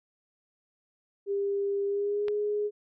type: tone with pitch glide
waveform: sine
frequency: 399.8 to 416.3 Hz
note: G4 to G#4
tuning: +34 to +4 cents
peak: -26 dBFS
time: 1.26-2.71 s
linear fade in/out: 50 ms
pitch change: +70 cents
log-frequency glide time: 1.86-2.3 s
type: click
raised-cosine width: 0.3 ms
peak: -23 dBFS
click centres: 2.283 s
effects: none